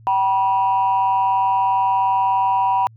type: tone pair together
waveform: sine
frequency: 771 / 972 Hz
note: G5 / B5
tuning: -29 / -28 cents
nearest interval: major third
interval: 401 cents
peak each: -18 / -15 dBFS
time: 0.07-2.87 s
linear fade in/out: 0 ms
effects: tanh soft clip ceiling -10 dBFS + added 112 Hz sine -43 dBFS peak until 2.96 s